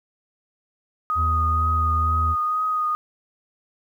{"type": "tone with vibrato", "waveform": "sine", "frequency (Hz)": 1244.5, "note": "D#6", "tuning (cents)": 0, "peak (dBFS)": -20, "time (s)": [1.1, 2.95], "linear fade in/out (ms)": 0, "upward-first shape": "triangle", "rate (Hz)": 2.1, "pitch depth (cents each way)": 22}
{"type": "tone", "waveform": "triangle", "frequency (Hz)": 81.1, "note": "E2", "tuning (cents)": -28, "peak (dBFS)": -19, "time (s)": [1.15, 2.36], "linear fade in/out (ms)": 50}
{"effects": ["9-bit"]}